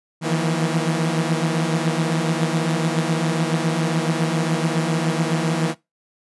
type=tone cluster; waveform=sawtooth; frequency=158.6 / 165.8 / 174.8 / 235.1 Hz; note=D#3 / E3 / F3 / A#3; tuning=+33 / +10 / +2 / +15 cents; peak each=-18 / -20 / -23 / -25 dBFS; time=0.21-5.75 s; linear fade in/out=50 ms; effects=noise-tail reverb RT60 0.2 s tail -20 dB re dry + resampled to 24000 Hz